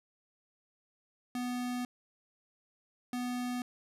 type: tone pair in turn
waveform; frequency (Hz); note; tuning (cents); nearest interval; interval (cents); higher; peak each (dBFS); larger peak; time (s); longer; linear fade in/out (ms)
square; 246.9 / 246.9; B3 / B3; 0 / 0; unison; 0; neither; -34 / -34; neither; 1.35-1.85 / 3.13-3.62; first; 2
effects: resampled to 32000 Hz